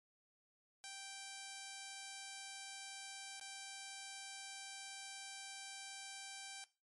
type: tone with dropouts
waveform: 5% pulse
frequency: 783 Hz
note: G5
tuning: 2 cents flat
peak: -37 dBFS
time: 0.84-6.64 s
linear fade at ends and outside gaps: 0 ms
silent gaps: 3.398-3.412 s
effects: noise-tail reverb RT60 0.3 s tail -18 dB re dry + MP3 48 kbps